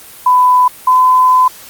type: tone pair in turn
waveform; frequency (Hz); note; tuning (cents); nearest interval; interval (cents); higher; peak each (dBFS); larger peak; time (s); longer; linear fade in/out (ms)
sine; 1000 / 1015.1; B5 / B5; +21 / +47; unison; 26; second; -5; neither; 0.26-0.68 / 0.87-1.48; second; 5
effects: white hiss -35 dBFS RMS until 1.69 s + Opus 32 kbps